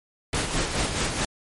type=noise with tremolo; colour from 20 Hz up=pink; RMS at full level=-24 dBFS; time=0.33-1.25 s; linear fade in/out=2 ms; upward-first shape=sine; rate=4.7 Hz; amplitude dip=50%; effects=MP3 48 kbps